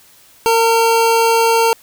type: tone pair together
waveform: square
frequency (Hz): 458.1 / 910.4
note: A#4 / A#5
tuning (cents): -30 / -41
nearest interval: octave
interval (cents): 1189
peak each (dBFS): -14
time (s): 0.46-1.73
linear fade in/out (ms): 0
effects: white hiss -47 dBFS RMS until 1.82 s